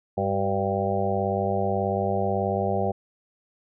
harmonic tone with a mistuned harmonic, 98.3 Hz, G2, 5 cents sharp, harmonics 1 / 2 / 4 / 5 / 6 / 7 / 8, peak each -30 / -30 / -30 / -30 / -30 / -30 / -30 dBFS, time 0.17-2.92 s, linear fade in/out 10 ms, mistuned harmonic 4, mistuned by -37 cents, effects none

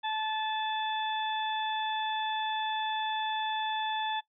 harmonic tone, 870 Hz, A5, 20 cents flat, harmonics 1 / 2 / 3 / 4, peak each -31 / -38 / -44 / -37 dBFS, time 0.03-4.21 s, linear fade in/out 20 ms, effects noise-tail reverb RT60 0.1 s tail -18 dB re dry

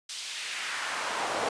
brown noise with high-pass filter sweep, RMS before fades -33 dBFS, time 0.09-1.49 s, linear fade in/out 5 ms, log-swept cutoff 4300 to 570 Hz, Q 1.3, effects resampled to 22050 Hz

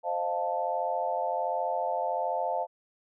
sine chord, F dominant seventh, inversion second, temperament equal with one note detuned, 523.3 / 617.2 / 698.5 / 880 Hz, C5 / Eb5 / F5 / A5, 0 / -14 / 0 / 0 cents, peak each -34 / -34 / -31 / -32 dBFS, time 0.03-2.67 s, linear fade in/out 50 ms, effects none

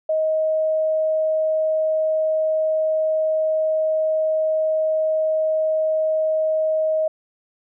sine tone, 629 Hz, D#5, 19 cents sharp, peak -17 dBFS, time 0.09-7.08 s, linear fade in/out 5 ms, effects none

